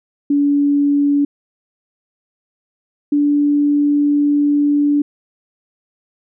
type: tone pair in turn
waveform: sine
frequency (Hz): 286.2 / 290.5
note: D4 / D4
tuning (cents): -45 / -19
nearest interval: unison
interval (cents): 26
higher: second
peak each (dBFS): -11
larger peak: neither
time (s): 0.3-1.25 / 3.12-5.02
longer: second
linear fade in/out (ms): 5
effects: none